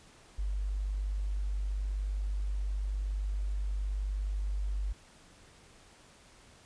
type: tone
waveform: sine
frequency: 49.53 Hz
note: G1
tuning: 19 cents sharp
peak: -30 dBFS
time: 0.38-4.93 s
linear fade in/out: 10 ms
effects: pink hiss -58 dBFS RMS until 6.65 s + resampled to 22050 Hz